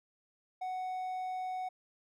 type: tone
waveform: triangle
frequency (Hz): 742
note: F#5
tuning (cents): +5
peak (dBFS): -33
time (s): 0.61-1.69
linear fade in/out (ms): 10
effects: none